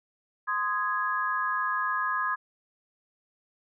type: chord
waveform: sine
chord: Ab major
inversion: first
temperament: equal with one note detuned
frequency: 1037.5 / 1244.5 / 1661.2 Hz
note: C6 / Eb6 / Ab6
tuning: -15 / 0 / 0 cents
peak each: -30 dBFS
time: 0.47-2.36 s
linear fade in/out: 20 ms
effects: none